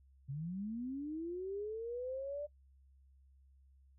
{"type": "linear sweep", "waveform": "sine", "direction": "up", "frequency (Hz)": [130, 594], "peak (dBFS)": -38, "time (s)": [0.28, 2.47], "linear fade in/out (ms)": 20, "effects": ["noise-tail reverb RT60 0.1 s tail -19 dB re dry", "added 67 Hz sine -62 dBFS peak until 3.98 s"]}